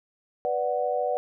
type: chord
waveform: sine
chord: B minor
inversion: none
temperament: equal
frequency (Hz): 493.9 / 587.3 / 740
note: B4 / D5 / F#5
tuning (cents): 0 / 0 / 0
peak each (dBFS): -28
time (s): 0.45-1.17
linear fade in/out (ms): 0
effects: none